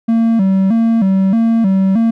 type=tone with vibrato; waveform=triangle; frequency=209.1 Hz; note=G#3; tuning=12 cents sharp; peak=-7 dBFS; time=0.08-2.11 s; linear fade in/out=10 ms; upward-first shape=square; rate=1.6 Hz; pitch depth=150 cents each way; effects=none